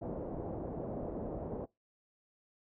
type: low-pass noise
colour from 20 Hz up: white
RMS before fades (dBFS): -40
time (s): 0.01-1.66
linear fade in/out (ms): 20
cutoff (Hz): 610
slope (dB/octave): 24
effects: noise-tail reverb RT60 0.2 s tail -23 dB re dry